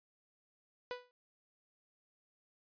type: tone with exponential decay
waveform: sawtooth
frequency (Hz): 493.9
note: B4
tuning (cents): 0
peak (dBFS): -32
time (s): 0.91-1.11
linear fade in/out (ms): 0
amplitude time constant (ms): 42
effects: resampled to 11025 Hz